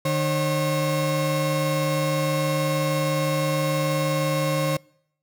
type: tone pair together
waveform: 35% pulse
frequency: 151.6 / 540.2 Hz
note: D#3 / C#5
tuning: -45 / -45 cents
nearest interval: octave + minor seventh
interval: 2200 cents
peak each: -22 dBFS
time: 0.05-4.77 s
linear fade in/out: 5 ms
effects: noise-tail reverb RT60 0.7 s tail -26 dB re dry